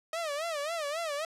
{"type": "tone with vibrato", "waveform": "sawtooth", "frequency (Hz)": 622.3, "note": "D#5", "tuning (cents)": 0, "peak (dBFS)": -28, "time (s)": [0.13, 1.25], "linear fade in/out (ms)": 2, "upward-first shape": "sine", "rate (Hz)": 3.7, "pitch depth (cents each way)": 160, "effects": ["low-pass 10000 Hz 12 dB/octave"]}